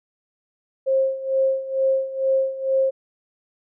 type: tone with tremolo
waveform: sine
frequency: 533 Hz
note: C5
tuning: 32 cents sharp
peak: -15 dBFS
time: 0.86-2.91 s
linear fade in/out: 20 ms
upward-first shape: sine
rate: 2.2 Hz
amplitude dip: 80%
effects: none